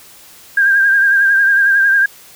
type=tone with vibrato; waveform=sine; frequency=1600 Hz; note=G6; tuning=35 cents sharp; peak=-8 dBFS; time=0.57-2.06 s; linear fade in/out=5 ms; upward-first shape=triangle; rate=11 Hz; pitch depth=52 cents each way; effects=white hiss -41 dBFS RMS until 2.35 s